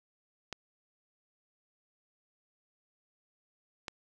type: clicks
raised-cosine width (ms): 0.2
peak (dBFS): -20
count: 2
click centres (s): 0.527 / 3.882
effects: none

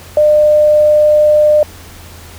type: tone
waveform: sine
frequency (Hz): 602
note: D5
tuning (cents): +43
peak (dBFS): -5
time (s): 0.17-1.63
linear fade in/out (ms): 2
effects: added 84 Hz sine -35 dBFS peak until 2.38 s + pink hiss -36 dBFS RMS until 2.38 s

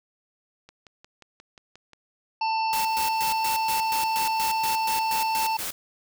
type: click train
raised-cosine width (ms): 0.2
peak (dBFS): -30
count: 8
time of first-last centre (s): 0.69-1.933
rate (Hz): 5.63
type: harmonic tone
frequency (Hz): 890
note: A5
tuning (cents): +20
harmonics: 1 / 3 / 5 / 6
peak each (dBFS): -23 / -33 / -37 / -39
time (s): 2.41-5.57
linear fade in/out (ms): 5
type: noise with tremolo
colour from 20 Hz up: white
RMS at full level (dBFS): -31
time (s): 2.73-5.72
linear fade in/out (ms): 0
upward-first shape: square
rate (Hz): 4.2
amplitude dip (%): 80
effects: none

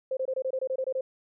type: tone bursts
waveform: sine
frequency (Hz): 523.3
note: C5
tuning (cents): 0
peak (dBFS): -26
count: 11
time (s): 0.11-1.01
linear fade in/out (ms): 5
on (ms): 60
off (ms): 24
effects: none

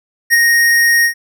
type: tone with ADSR envelope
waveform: square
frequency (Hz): 1864.7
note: A#6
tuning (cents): 0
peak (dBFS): -6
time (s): 0.3-1.14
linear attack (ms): 34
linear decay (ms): 22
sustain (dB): -3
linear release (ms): 95
effects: none

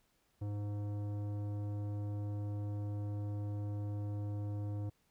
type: tone with tanh clipping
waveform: sine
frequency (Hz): 103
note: G#2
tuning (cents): -14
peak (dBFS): -38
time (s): 0.41-4.9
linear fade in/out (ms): 10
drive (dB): 14
effects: pink hiss -75 dBFS RMS until 5.1 s

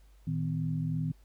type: tone cluster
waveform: sine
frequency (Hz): 114.1 / 157.1 / 253.5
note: A#2 / D#3 / B3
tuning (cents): -37 / +17 / +45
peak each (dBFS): -36 / -30 / -38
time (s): 0.27-1.12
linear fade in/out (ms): 5
effects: added 50 Hz sine -55 dBFS peak until 1.24 s + pink hiss -69 dBFS RMS until 1.24 s

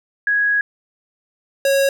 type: tone pair in turn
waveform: sine / square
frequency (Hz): 1661.2 / 549.4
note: G#6 / C#5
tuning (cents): 0 / -16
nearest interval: octave + perfect fifth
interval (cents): 1916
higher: first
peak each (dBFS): -14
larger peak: neither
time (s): 0.27-0.61 / 1.65-1.89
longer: first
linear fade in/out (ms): 2
effects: none

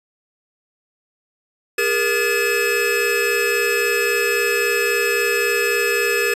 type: tone cluster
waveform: square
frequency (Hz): 407.6 / 471.3 / 1716 / 2577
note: G#4 / A#4 / A6 / E7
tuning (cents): -32 / +19 / -44 / -40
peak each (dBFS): -23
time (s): 1.78-6.34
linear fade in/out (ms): 5
effects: resampled to 32000 Hz

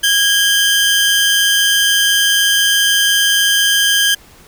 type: tone pair together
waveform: sawtooth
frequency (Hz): 1639 / 3092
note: G#6 / G7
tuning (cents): -23 / -24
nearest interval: major seventh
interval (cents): 1099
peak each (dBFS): -10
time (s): 0.03-4.15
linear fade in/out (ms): 10
effects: pink hiss -44 dBFS RMS until 4.47 s

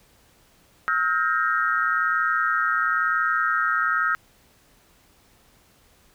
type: tone cluster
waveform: sine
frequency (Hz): 1290 / 1411 / 1582 / 1856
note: E6 / F6 / G6 / A#6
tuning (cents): -38 / +17 / +15 / -8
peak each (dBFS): -23 / -25 / -26 / -29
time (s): 0.88-4.15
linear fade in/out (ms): 0
effects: pink hiss -58 dBFS RMS until 6.14 s

